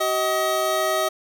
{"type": "tone pair together", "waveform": "25% pulse", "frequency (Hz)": [379.6, 632], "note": ["F#4", "D#5"], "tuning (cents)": [44, 27], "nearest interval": "major sixth", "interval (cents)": 883, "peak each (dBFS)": [-23, -17], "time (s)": [0, 1.09], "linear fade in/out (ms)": 10, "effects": []}